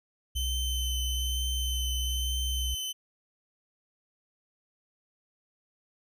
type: tone with vibrato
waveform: sawtooth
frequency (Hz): 3065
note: G7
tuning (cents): -40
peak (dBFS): -29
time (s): 0.35-2.93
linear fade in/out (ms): 20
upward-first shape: triangle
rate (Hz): 1.1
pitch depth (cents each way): 13
type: tone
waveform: sine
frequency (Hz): 62.9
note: B1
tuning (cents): +32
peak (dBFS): -29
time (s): 0.35-2.75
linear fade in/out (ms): 10
effects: none